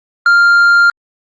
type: tone with tanh clipping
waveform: sine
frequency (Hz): 1396.9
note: F6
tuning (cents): 0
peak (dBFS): -6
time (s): 0.26-0.9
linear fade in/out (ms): 2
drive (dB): 4
effects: Opus 48 kbps